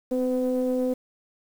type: ring-modulated tone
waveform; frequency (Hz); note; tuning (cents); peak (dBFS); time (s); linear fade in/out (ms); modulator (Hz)
triangle; 125.6; B2; +30; -17; 0.11-0.94; 10; 381
effects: 8-bit